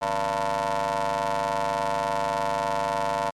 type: ring-modulated tone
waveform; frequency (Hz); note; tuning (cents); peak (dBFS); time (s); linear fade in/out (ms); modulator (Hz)
25% pulse; 103.5; G#2; -5; -17; 0.01-3.31; 20; 788
effects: low-pass 9000 Hz 12 dB/octave + MP3 96 kbps